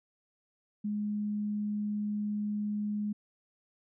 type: tone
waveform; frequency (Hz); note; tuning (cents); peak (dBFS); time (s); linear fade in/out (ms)
sine; 208.6; G#3; +8; -30; 0.84-3.13; 10
effects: none